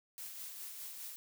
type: noise with tremolo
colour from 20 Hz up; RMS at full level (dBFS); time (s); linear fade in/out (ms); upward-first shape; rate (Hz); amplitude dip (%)
blue; -45; 0.18-1.16; 0; sine; 4.9; 35
effects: none